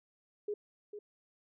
sine tone with echo, 415.3 Hz, G#4, in tune, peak -33 dBFS, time 0.48-0.54 s, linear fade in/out 5 ms, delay 450 ms, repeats 1, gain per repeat -9 dB, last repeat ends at 0.99 s, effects none

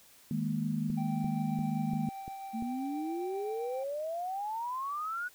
sine chord, D# suspended fourth, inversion none, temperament equal with one note detuned, 157.19 / 207.7 / 233.1 Hz, D#3 / G#3 / A#3, +18 / 0 / 0 cents, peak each -34 dBFS, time 0.31-2.09 s, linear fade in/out 2 ms
click train, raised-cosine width 3 ms, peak -31 dBFS, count 6, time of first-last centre 0.9-2.624 s, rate 2.9 Hz
triangle tone with tremolo, 780 Hz, G5, 9 cents flat, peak -37 dBFS, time 0.97-3.84 s, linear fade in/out 10 ms, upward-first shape sine, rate 7.6 Hz, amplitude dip 25%
sine exponential sweep, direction up, 220 to 1489 Hz, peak -33 dBFS, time 2.53-5.29 s, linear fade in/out 20 ms
effects white hiss -59 dBFS RMS until 5.34 s

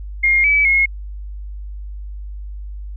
sine tone with pitch steps, 2130 / 2293 / 2164 Hz, C7 / D7 / C#7, +30 / -42 / -42 cents, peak -11 dBFS, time 0.23-0.86 s, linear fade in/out 10 ms, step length 210 ms, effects added 50 Hz sine -27 dBFS peak until 2.96 s

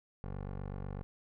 15% pulse tone with low-pass filter, 48.05 Hz, G1, 34 cents flat, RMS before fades -41 dBFS, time 0.24-1.03 s, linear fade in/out 0 ms, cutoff 1200 Hz, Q 0.74, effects none

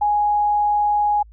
sine tone, 830.6 Hz, G#5, in tune, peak -15 dBFS, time 0.01-1.23 s, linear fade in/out 10 ms, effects added 54 Hz sine -42 dBFS peak until 1.32 s

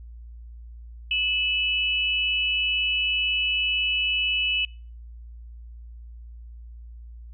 sine tone pair together, 2602 / 2960 Hz, E7 / F#7, -23 / 0 cents, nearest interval major second, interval 223 cents, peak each -24 dBFS, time 1.11-4.65 s, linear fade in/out 2 ms, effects noise-tail reverb RT60 0.4 s tail -24 dB re dry + added 58 Hz sine -39 dBFS peak until 7.33 s

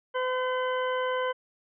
harmonic tone, 509 Hz, C5, 48 cents flat, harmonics 1 / 2 / 3 / 4 / 6, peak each -28 / -31 / -35 / -41 / -41 dBFS, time 0.14-1.33 s, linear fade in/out 20 ms, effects none

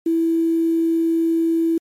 sine tone with quantisation, 329.6 Hz, E4, in tune, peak -15 dBFS, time 0.06-1.78 s, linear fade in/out 5 ms, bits 7, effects MP3 64 kbps

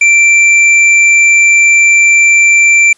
sine tone with hard clipping, 2349 Hz, D7, in tune, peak -5 dBFS, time 0.01-2.93 s, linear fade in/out 5 ms, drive 8 dB, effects white hiss -49 dBFS RMS until 2.97 s + resampled to 24000 Hz

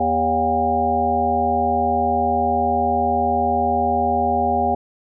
harmonic tone, 80 Hz, D#2, 49 cents sharp, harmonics 1 / 3 / 5 / 7 / 9 / 10, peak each -29 / -25 / -26 / -26 / -20 / -21 dBFS, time 0-4.75 s, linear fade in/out 5 ms, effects none

